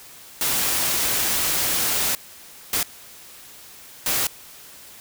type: noise bursts at uneven times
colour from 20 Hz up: white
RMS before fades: -22 dBFS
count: 3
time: 0.41-2.15 / 2.73-2.83 / 4.06-4.27 s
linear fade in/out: 2 ms
effects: white hiss -44 dBFS RMS until 5 s